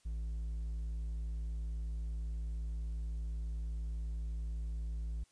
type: tone with hard clipping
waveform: sine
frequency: 55.9 Hz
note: A1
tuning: 28 cents sharp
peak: -37 dBFS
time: 0.05-5.24 s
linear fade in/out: 10 ms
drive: 3 dB
effects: white hiss -70 dBFS RMS until 5.31 s + resampled to 22050 Hz